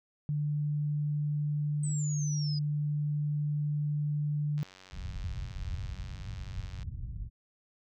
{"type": "tone", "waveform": "sine", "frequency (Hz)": 148, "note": "D3", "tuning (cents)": 14, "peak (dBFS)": -28, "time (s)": [0.29, 4.63], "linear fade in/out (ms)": 0}
{"type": "exponential sweep", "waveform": "sine", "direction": "down", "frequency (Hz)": [8220, 4908], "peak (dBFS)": -38, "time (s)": [1.83, 2.59], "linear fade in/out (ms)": 5}
{"type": "click train", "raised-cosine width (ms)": 0.2, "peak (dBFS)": -34, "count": 212, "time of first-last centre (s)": [4.58, 6.829], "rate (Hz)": 93.8}
{"type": "low-pass noise", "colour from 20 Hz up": "white", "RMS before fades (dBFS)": -38, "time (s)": [4.91, 7.3], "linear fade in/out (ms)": 50, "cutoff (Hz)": 110, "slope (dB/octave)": 24}
{"effects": []}